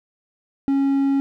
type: tone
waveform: triangle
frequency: 275.1 Hz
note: C#4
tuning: 13 cents flat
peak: -14 dBFS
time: 0.68-1.2 s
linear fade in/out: 0 ms
effects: none